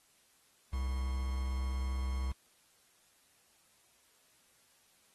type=tone with quantisation; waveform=triangle; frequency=65.41 Hz; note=C2; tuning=in tune; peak=-30 dBFS; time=0.73-2.32 s; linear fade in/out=5 ms; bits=8; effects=white hiss -68 dBFS RMS until 5.14 s + AAC 32 kbps